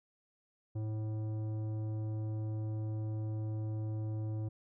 sine tone with tanh clipping, 108.5 Hz, A2, 24 cents flat, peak -36 dBFS, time 0.75-4.49 s, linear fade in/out 10 ms, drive 12 dB, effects none

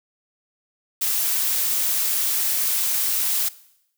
blue noise, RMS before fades -22 dBFS, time 1.01-3.49 s, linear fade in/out 10 ms, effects noise-tail reverb RT60 0.8 s tail -19 dB re dry

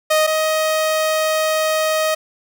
sawtooth tone pair in turn, 622.3 / 627.7 Hz, D#5 / D#5, 0 / +15 cents, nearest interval unison, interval 15 cents, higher second, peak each -9 / -12 dBFS, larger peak first, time 0.1-0.27 / 0.27-2.15 s, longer second, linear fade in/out 10 ms, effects none

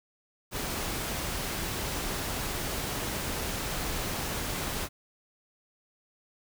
pink noise, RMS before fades -33 dBFS, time 0.51-4.89 s, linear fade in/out 50 ms, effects none

